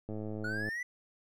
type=click train; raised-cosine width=2 ms; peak=-27 dBFS; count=65; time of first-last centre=0.09-0.688 s; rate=107 Hz
type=exponential sweep; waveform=triangle; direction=up; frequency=1430 to 2007 Hz; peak=-33 dBFS; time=0.44-0.83 s; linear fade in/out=5 ms
effects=none